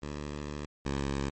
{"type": "tone pair in turn", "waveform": "10% pulse", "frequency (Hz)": [73.42, 69.37], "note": ["D2", "C#2"], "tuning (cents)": [0, 2], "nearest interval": "minor second", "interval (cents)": 98, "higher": "first", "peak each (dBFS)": [-28, -22], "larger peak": "second", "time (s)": [[0.02, 0.66], [0.85, 1.3]], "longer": "first", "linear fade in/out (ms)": 10, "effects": ["MP3 32 kbps"]}